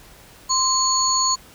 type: tone cluster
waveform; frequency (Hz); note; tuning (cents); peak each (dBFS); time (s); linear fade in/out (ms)
sine; 1044 / 4391 / 6760; C6 / C#8 / G#8; -4 / -17 / +30; -21; 0.49-1.36; 20
effects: pink hiss -47 dBFS RMS until 1.54 s